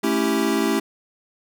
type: chord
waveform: square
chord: A dominant seventh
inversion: none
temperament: equal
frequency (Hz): 220 / 277.2 / 329.6 / 392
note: A3 / C#4 / E4 / G4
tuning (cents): 0 / 0 / 0 / 0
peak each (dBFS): -25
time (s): 0.03-0.8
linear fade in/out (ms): 10
effects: none